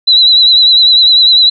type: tone with vibrato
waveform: sine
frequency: 3951 Hz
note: B7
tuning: in tune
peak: -3 dBFS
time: 0.07-1.5 s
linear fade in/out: 10 ms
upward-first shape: sine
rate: 10 Hz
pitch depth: 51 cents each way
effects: none